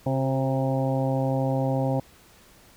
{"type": "harmonic tone with a mistuned harmonic", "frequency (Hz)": 133.3, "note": "C3", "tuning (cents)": 33, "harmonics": [1, 2, 3, 4, 5, 6, 7], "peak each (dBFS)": [-25, -28, -38, -28, -34, -33, -39], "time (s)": [0.06, 2], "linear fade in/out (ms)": 5, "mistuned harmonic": 3, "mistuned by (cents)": -49, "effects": ["pink hiss -54 dBFS RMS until 2.76 s"]}